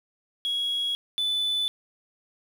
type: tone pair in turn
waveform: sine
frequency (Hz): 3322 / 3495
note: G#7 / A7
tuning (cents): 0 / -12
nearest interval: minor second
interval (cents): 88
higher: second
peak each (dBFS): -23 / -21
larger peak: second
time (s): 0.45-0.95 / 1.18-1.68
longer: neither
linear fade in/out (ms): 0
effects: tanh soft clip ceiling -22 dBFS + 8-bit